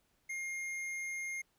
sine tone with hard clipping, 2128 Hz, C7, 29 cents sharp, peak -39 dBFS, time 0.29-1.42 s, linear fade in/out 10 ms, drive 10 dB, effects pink hiss -75 dBFS RMS until 1.58 s

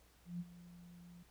sine tone with ADSR envelope, 174.61 Hz, F3, in tune, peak -38 dBFS, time 0.25-1.23 s, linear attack 150 ms, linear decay 37 ms, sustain -16 dB, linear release 4 ms, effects added 60 Hz sine -69 dBFS peak until 1.3 s + pink hiss -69 dBFS RMS until 1.3 s

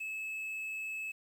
triangle tone with quantisation, 2597 Hz, E7, 26 cents flat, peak -35 dBFS, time 0-1.12 s, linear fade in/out 10 ms, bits 10, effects none

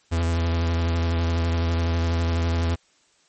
45% pulse tone with vibrato, 83.7 Hz, E2, 27 cents sharp, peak -20 dBFS, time 0.11-2.76 s, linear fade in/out 20 ms, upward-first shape sine, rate 12 Hz, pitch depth 27 cents each way, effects white hiss -61 dBFS RMS until 3.28 s + MP3 32 kbps

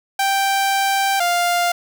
sawtooth tone pair in turn, 784 / 699.9 Hz, G5 / F5, 0 / +4 cents, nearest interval major second, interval 196 cents, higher first, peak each -12 dBFS, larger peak neither, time 0.19-1.2 / 1.2-1.72 s, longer first, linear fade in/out 5 ms, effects 7-bit

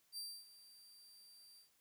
sawtooth tone with ADSR envelope, 4699 Hz, D8, in tune, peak -40 dBFS, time 0.12-1.7 s, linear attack 55 ms, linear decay 270 ms, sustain -17 dB, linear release 120 ms, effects white hiss -75 dBFS RMS until 1.8 s

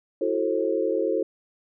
sine chord, F# half-diminished seventh, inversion third, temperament equal with one note detuned, 329.6 / 370 / 440 / 533 Hz, E4 / F#4 / A4 / C5, 0 / 0 / 0 / +32 cents, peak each -28 / -28 / -26 / -27 dBFS, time 0.21-1.23 s, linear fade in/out 5 ms, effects none

